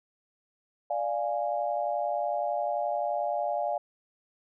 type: chord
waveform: sine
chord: D diminished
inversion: none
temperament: equal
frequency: 587.3 / 698.5 / 830.6 Hz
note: D5 / F5 / Ab5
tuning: 0 / 0 / 0 cents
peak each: -31 / -30 / -33 dBFS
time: 0.9-3.78 s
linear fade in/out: 5 ms
effects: none